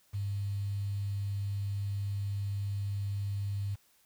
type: tone with quantisation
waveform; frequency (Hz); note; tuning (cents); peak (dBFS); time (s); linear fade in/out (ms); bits
sine; 100.2; G2; +38; -31; 0.13-3.76; 20; 9
effects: white hiss -67 dBFS RMS until 4.05 s